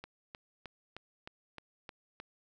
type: click train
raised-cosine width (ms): 0.3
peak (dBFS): -28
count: 8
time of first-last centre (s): 0.04-2.2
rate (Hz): 3.24
effects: none